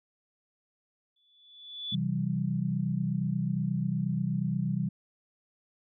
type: tone with exponential growth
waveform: sine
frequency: 3456 Hz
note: A7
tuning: 32 cents flat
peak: -30 dBFS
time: 1.16-1.95 s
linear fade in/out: 5 ms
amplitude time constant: 170 ms
type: chord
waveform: sine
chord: C major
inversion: none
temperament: equal with one note detuned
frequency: 130.81 / 164.81 / 193.19 Hz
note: C3 / E3 / G3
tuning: 0 / 0 / -25 cents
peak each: -32 / -31 / -31 dBFS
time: 1.92-4.89 s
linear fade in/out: 10 ms
effects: none